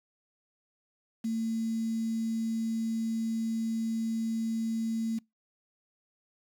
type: tone with quantisation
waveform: sine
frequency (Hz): 225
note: A3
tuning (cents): +39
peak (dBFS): -28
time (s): 1.24-5.19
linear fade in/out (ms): 10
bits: 8
effects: noise-tail reverb RT60 0.2 s tail -26 dB re dry